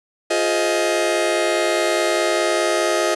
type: chord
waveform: sawtooth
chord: F minor seventh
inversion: none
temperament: just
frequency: 349.2 / 419.1 / 523.8 / 628.6 Hz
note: F4 / Ab4 / C5 / Eb5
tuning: 0 / +16 / +2 / +18 cents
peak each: -18 / -20 / -22 / -16 dBFS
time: 0.3-3.15 s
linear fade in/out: 10 ms
effects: resampled to 24000 Hz